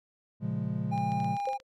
triangle chord, Bb minor seventh, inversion none, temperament equal, 116.54 / 138.59 / 174.61 / 207.7 Hz, Bb2 / Db3 / F3 / Ab3, 0 / 0 / 0 / 0 cents, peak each -33 dBFS, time 0.4-1.38 s, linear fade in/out 50 ms
triangle tone, 807 Hz, G#5, 50 cents flat, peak -28 dBFS, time 0.91-1.58 s, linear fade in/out 20 ms
clicks, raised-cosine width 0.2 ms, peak -30 dBFS, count 10, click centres 0.978 / 1.119 / 1.202 / 1.245 / 1.367 / 1.401 / 1.455 / 1.488 / 1.532 / 1.601 s
sine tone with exponential decay, 524 Hz, C5, 2 cents sharp, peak -27 dBFS, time 1.47-1.63 s, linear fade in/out 5 ms, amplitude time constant 33 ms
effects none

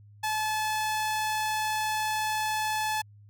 sawtooth tone, 863 Hz, A5, 34 cents flat, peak -23 dBFS, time 0.23-3.02 s, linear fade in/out 10 ms, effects added 103 Hz sine -50 dBFS peak until 3.29 s

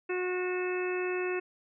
harmonic tone with a mistuned harmonic, 363.7 Hz, F#4, 30 cents flat, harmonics 1 / 2 / 3 / 4 / 5 / 6 / 7, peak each -30 / -43 / -43 / -42 / -42 / -45 / -39 dBFS, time 0.09-1.4 s, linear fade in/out 10 ms, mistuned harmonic 7, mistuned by +41 cents, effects none

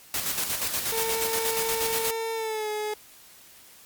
white noise with tremolo, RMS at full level -27 dBFS, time 0.14-2.11 s, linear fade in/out 2 ms, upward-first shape square, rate 8.4 Hz, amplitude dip 45%
30% pulse tone with pitch glide, 451.9 to 424.1 Hz, A4 to G#4, +46 to +36 cents, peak -25 dBFS, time 0.92-2.94 s, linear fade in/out 5 ms, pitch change -110 cents, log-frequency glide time 2.34-2.69 s
effects white hiss -51 dBFS RMS until 3.85 s + MP3 96 kbps

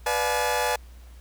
sawtooth chord, B diminished seventh, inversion none, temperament just, 493.9 / 592.7 / 711.2 / 853.4 Hz, B4 / D5 / F5 / Ab5, 0 / +16 / +31 / +47 cents, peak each -24 / -26 / -28 / -22 dBFS, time 0.06-0.76 s, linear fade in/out 5 ms, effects added 60 Hz sine -43 dBFS peak until 1.2 s + pink hiss -57 dBFS RMS until 1.2 s

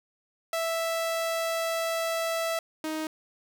sawtooth tone pair in turn, 659.3 / 313.1 Hz, E5 / D#4, 0 / +11 cents, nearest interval octave + minor second, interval 1289 cents, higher first, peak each -23 / -26 dBFS, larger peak first, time 0.53-2.59 / 2.84-3.07 s, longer first, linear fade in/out 2 ms, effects none

